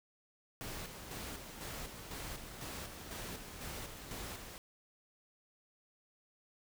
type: noise with tremolo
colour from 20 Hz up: pink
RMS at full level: -44 dBFS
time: 0.61-4.58 s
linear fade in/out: 0 ms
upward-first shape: square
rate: 2 Hz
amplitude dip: 45%
effects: none